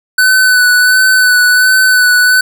square tone with vibrato, 1500 Hz, F#6, 23 cents sharp, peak -6 dBFS, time 0.18-2.41 s, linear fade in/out 5 ms, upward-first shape sine, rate 1.4 Hz, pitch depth 22 cents each way, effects none

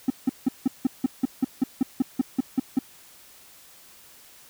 triangle tone bursts, 260.1 Hz, C4, 10 cents flat, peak -14 dBFS, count 15, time 0.08-2.79 s, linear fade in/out 5 ms, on 22 ms, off 170 ms, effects tanh soft clip ceiling -11 dBFS + white hiss -51 dBFS RMS until 4.49 s

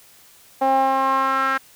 sawtooth tone with band-pass filter sweep, 267.3 Hz, C4, 37 cents sharp, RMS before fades -19 dBFS, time 0.61-1.58 s, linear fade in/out 10 ms, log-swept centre 720 to 1500 Hz, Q 4.6, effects white hiss -50 dBFS RMS until 1.75 s

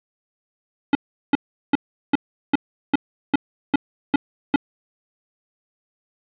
square tone bursts, 283.5 Hz, C#4, 39 cents sharp, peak -13 dBFS, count 10, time 0.93-4.56 s, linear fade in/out 2 ms, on 21 ms, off 380 ms, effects resampled to 8000 Hz + 7-bit

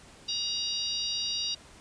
harmonic tone, 945 Hz, A#5, 23 cents sharp, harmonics 3 / 4 / 5 / 6, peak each -37 / -33 / -33 / -38 dBFS, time 0.28-1.55 s, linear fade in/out 10 ms, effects pink hiss -53 dBFS RMS until 1.8 s + resampled to 22050 Hz

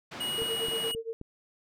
pink band-pass noise, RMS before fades -41 dBFS, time 0.11-0.92 s, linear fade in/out 10 ms, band 180 to 3800 Hz, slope 12 dB/octave
square tone, 2901 Hz, F#7, 35 cents flat, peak -31 dBFS, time 0.2-0.95 s, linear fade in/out 10 ms
sine tone with tremolo, 453.6 Hz, A#4, 47 cents flat, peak -30 dBFS, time 0.38-1.13 s, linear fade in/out 0 ms, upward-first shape sine, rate 8.7 Hz, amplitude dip 95%
click train, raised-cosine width 3 ms, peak -28 dBFS, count 4, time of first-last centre 0.42-1.214 s, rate 3.78 Hz
effects none

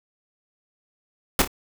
pink noise with echo, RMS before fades -17 dBFS, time 1.39-1.42 s, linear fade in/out 2 ms, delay 28 ms, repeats 2, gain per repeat -9 dB, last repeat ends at 1.476 s, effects none

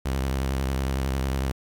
sawtooth tone with vibrato, 66.7 Hz, C2, 34 cents sharp, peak -20 dBFS, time 0.05-1.52 s, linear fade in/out 10 ms, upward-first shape sine, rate 11 Hz, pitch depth 58 cents each way, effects 9-bit

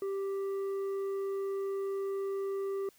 sine tone with tanh clipping, 392 Hz, G4, in tune, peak -33 dBFS, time 0.02-2.89 s, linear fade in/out 2 ms, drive 6 dB, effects white hiss -64 dBFS RMS until 2.98 s

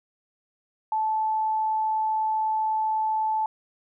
sine tone, 872 Hz, A5, 16 cents flat, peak -22 dBFS, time 0.92-3.46 s, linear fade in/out 2 ms, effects none

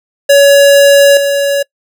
square tone with level steps, 563 Hz, C#5, 27 cents sharp, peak -3 / -10 dBFS, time 0.29-1.63 s, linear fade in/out 10 ms, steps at 1.17 s, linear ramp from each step 2 ms, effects noise-tail reverb RT60 0.1 s tail -25 dB re dry

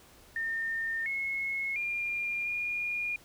sine tone with pitch steps, 1816 / 2177 / 2404 / 2427 Hz, A#6 / C#7 / D7 / D#7, -46 / -32 / +40 / -44 cents, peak -30 dBFS, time 0.36-3.16 s, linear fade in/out 2 ms, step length 700 ms, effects pink hiss -57 dBFS RMS until 3.24 s

